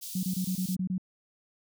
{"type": "high-pass noise", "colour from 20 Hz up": "white", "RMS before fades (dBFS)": -40, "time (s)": [0.01, 0.76], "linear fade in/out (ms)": 20, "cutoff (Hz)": 3700, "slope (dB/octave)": 24}
{"type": "tone bursts", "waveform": "sine", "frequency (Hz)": 185, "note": "F#3", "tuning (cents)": 0, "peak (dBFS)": -27, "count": 8, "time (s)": [0.15, 0.981], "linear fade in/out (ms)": 5, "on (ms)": 82, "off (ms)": 25}
{"effects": []}